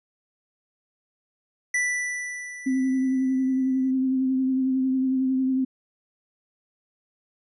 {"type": "tone with exponential decay", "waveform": "square", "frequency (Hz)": 1975, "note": "B6", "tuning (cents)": 0, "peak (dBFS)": -21, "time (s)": [1.74, 3.91], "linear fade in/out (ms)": 5, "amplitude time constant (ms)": 470}
{"type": "tone with vibrato", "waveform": "sine", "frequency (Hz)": 261.6, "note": "C4", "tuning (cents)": 0, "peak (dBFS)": -20, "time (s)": [2.66, 5.65], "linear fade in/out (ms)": 10, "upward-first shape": "triangle", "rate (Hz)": 11, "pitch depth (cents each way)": 28}
{"effects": ["resampled to 24000 Hz"]}